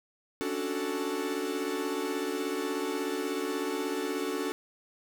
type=chord; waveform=45% pulse; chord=D major seventh; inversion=third; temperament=equal; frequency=277.2 / 293.7 / 370 / 440 Hz; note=C#4 / D4 / F#4 / A4; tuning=0 / 0 / 0 / 0 cents; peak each=-38 / -36 / -35 / -35 dBFS; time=0.41-4.52 s; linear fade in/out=0 ms; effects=none